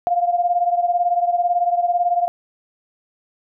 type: beating tone pair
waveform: sine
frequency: 698.5 / 716.5 Hz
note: F5 / F5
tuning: 0 / +44 cents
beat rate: 18 Hz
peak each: -17 / -21 dBFS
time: 0.07-2.28 s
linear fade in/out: 0 ms
effects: none